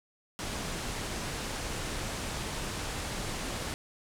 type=low-pass noise; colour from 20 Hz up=pink; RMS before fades=-36 dBFS; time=0.39-3.74 s; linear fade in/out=0 ms; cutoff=10000 Hz; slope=24 dB/octave; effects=none

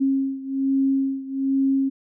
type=beating tone pair; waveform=sine; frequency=270 / 271.2 Hz; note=C#4 / C#4; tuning=-45 / -38 cents; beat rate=1.2 Hz; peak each=-21 / -24 dBFS; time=0-1.9 s; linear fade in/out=20 ms; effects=none

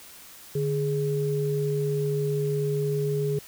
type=tone pair together; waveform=sine; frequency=147.2 / 416.3 Hz; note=D3 / G#4; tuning=+4 / +4 cents; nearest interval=octave + tritone; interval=1800 cents; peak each=-26 dBFS; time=0.55-3.39 s; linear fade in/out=5 ms; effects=white hiss -47 dBFS RMS until 3.47 s

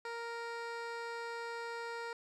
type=tone with low-pass filter; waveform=15% pulse; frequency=466.2 Hz; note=A#4; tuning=in tune; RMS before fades=-42 dBFS; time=0.05-2.13 s; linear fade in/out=2 ms; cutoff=5700 Hz; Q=0.56; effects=none

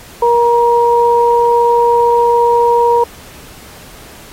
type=tone pair together; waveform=sine; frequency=473.1 / 946.9 Hz; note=A#4 / A#5; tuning=+26 / +27 cents; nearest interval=octave; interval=1201 cents; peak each=-10 dBFS; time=0.22-3.04 s; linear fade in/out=5 ms; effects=pink hiss -37 dBFS RMS until 4.32 s + AAC 48 kbps

